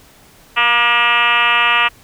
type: tone with frequency modulation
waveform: sine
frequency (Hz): 1909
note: A#6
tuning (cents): +41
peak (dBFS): -10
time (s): 0.56-1.89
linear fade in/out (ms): 20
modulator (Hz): 240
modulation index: 4.2
effects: pink hiss -46 dBFS RMS until 2.03 s